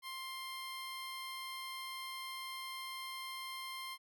15% pulse tone, 1054 Hz, C6, 12 cents sharp, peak -36 dBFS, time 0.02-3.98 s, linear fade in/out 50 ms, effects none

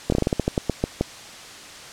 slowing click train, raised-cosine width 2 ms, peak -6 dBFS, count 13, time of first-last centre 0.1-1.01 s, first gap 23 ms, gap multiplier 1.2, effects white hiss -40 dBFS RMS until 1.92 s + low-pass 7000 Hz 12 dB/octave

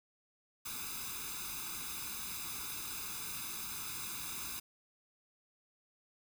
white noise with comb filter, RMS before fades -42 dBFS, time 0.65-4.6 s, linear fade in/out 10 ms, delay 0.8 ms, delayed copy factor +0.95, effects none

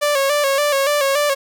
sawtooth tone with vibrato, 567 Hz, C#5, 39 cents sharp, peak -11 dBFS, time 0.01-1.35 s, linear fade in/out 20 ms, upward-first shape square, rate 3.5 Hz, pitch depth 60 cents each way, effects none

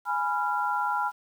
sine chord, F diminished, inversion first, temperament equal with one note detuned, 830.6 / 987.8 / 1381.7 Hz, Ab5 / Cb6 / F6, 0 / 0 / -19 cents, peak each -29 dBFS, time 0.05-1.12 s, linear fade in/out 50 ms, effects 9-bit

